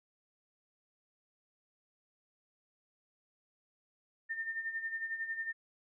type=tone with tremolo; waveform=sine; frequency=1810 Hz; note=A6; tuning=48 cents sharp; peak=-33 dBFS; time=4.29-5.53 s; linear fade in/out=20 ms; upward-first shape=sine; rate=11 Hz; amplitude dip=65%; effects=none